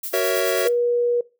violet noise with tremolo, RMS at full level -28 dBFS, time 0.03-0.69 s, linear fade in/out 5 ms, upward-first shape sine, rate 9.3 Hz, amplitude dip 65%
square chord, F# dominant seventh, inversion none, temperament equal with one note detuned, 373.9 / 466.2 / 554.4 / 659.3 Hz, F#4 / A#4 / C#5 / E5, +18 / 0 / 0 / 0 cents, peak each -25 dBFS, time 0.13-0.68 s, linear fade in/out 10 ms
sine tone, 480.8 Hz, B4, 46 cents flat, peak -17 dBFS, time 0.65-1.21 s, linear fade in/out 5 ms
effects noise-tail reverb RT60 0.3 s tail -21 dB re dry

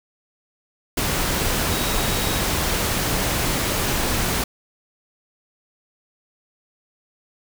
sine tone in noise, 3806 Hz, A#7, 35 cents sharp, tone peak -33 dBFS, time 1.71-2.4 s, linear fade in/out 5 ms, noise pink, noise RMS -22 dBFS, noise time 0.97-4.44 s, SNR -14 dB, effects none

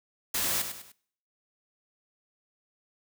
white noise with echo, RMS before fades -29 dBFS, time 0.34-0.62 s, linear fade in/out 5 ms, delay 100 ms, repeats 3, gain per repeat -8 dB, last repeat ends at 0.92 s, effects noise-tail reverb RT60 0.6 s tail -22 dB re dry

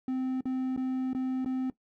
triangle tone with dropouts, 259.1 Hz, C4, 17 cents flat, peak -26 dBFS, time 0.08-1.7 s, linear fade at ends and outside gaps 2 ms, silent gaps 0.408-0.455 / 0.764-0.775 / 1.132-1.148 / 1.447-1.459 s, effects noise-tail reverb RT60 0.1 s tail -17 dB re dry

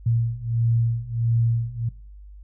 sine beating tone pair, 115.1 / 116.6 Hz, A#2 / A#2, -22 / +1 cents, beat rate 1.5 Hz, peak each -24 / -22 dBFS, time 0.06-1.89 s, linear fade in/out 5 ms, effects noise-tail reverb RT60 0.4 s tail -19 dB re dry + added 50 Hz sine -40 dBFS peak until 2.43 s

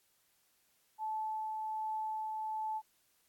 sine tone with tremolo, 870 Hz, A5, 20 cents flat, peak -34 dBFS, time 0.98-2.82 s, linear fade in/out 50 ms, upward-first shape triangle, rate 1.3 Hz, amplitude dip 25%, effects white hiss -73 dBFS RMS until 3.28 s + AAC 64 kbps

